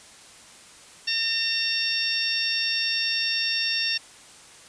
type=harmonic tone; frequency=910 Hz; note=A#5; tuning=42 cents flat; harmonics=2 / 3 / 4 / 5 / 6; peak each=-33 / -28 / -31 / -33 / -26 dBFS; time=1.07-3.98 s; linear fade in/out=10 ms; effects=white hiss -48 dBFS RMS until 4.68 s + resampled to 22050 Hz